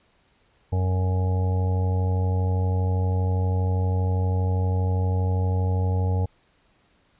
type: harmonic tone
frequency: 92.5 Hz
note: F#2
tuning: in tune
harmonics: 1 / 2 / 3 / 5 / 6 / 7 / 8 / 9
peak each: -20 / -34 / -39 / -34 / -41 / -43 / -45 / -37 dBFS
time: 0.72-6.26 s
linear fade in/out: 10 ms
effects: pink hiss -63 dBFS RMS until 7.19 s + resampled to 8000 Hz